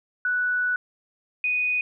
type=tone pair in turn; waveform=sine; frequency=1480 / 2484 Hz; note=F#6 / D#7; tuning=0 / -3 cents; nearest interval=major sixth; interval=897 cents; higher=second; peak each=-21 dBFS; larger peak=neither; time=0.25-0.76 / 1.44-1.81 s; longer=first; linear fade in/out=2 ms; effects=none